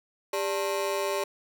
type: ring-modulated tone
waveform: 30% pulse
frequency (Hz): 491.2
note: B4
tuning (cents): -9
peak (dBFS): -21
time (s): 0.33-1.24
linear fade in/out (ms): 5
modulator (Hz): 92.5
effects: 9-bit